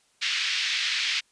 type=band-pass noise; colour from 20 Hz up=pink; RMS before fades=-27 dBFS; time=0.21-1.21 s; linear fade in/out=20 ms; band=2000 to 4900 Hz; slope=24 dB/octave; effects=white hiss -65 dBFS RMS until 1.31 s + resampled to 22050 Hz